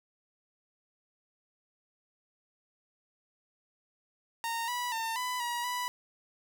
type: tone with pitch steps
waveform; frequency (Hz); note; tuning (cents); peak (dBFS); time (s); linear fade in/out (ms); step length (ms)
sawtooth; 922 / 979 / 904 / 998 / 958 / 987; A#5 / B5 / A5 / B5 / A#5 / B5; -19 / -15 / +47 / +18 / +47 / -1; -28; 4.44-5.88; 0; 240
effects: none